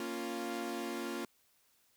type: chord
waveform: sawtooth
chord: Bb minor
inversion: none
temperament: equal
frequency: 233.1 / 277.2 / 349.2 Hz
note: Bb3 / Db4 / F4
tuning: 0 / 0 / 0 cents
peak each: -38 / -39 / -36 dBFS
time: 0-1.25 s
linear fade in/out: 2 ms
effects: white hiss -71 dBFS RMS until 1.96 s